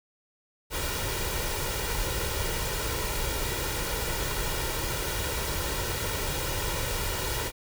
pink noise with comb filter, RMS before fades -30 dBFS, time 0.7-7.52 s, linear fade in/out 50 ms, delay 2.1 ms, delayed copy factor +0.6, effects none

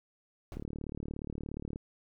brown noise with exponential decay, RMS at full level -36 dBFS, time 0.52-0.64 s, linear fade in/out 1 ms, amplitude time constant 26 ms
click train, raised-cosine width 3 ms, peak -26 dBFS, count 45, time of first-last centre 0.57-1.759 s, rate 37 Hz
effects none

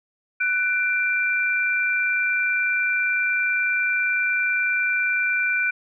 sine tone pair together, 1491 / 2361 Hz, F#6 / D7, +13 / +9 cents, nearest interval minor sixth, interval 796 cents, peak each -22 dBFS, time 0.4-5.71 s, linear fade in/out 10 ms, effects none

